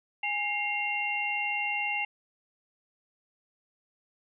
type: tone cluster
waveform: sine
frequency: 826 / 2122 / 2760 Hz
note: G#5 / C7 / F7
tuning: -10 / +24 / -21 cents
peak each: -34 / -32 / -31 dBFS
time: 0.23-2.05 s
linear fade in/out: 5 ms
effects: none